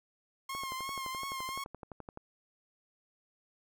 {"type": "tone with vibrato", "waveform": "sawtooth", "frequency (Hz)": 1070, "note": "C6", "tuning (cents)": 38, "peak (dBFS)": -33, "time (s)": [0.49, 1.64], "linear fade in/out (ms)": 5, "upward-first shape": "triangle", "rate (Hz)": 2.9, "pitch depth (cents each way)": 55}
{"type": "click train", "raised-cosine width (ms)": 1, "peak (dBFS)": -30, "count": 20, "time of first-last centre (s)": [0.55, 2.174], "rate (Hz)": 11.7}
{"effects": []}